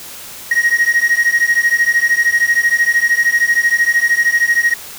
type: beating tone pair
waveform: triangle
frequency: 1877 / 1890 Hz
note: A#6 / A#6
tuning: +11 / +23 cents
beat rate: 13 Hz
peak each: -12 dBFS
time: 0.51-4.74 s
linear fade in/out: 5 ms
effects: white hiss -32 dBFS RMS until 4.98 s